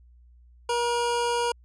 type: tone pair together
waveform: square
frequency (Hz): 476.5 / 953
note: A#4 / A#5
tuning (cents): +38 / +38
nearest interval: octave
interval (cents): 1200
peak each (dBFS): -27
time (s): 0.69-1.52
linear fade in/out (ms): 5
effects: added 60 Hz sine -51 dBFS peak until 1.64 s + resampled to 24000 Hz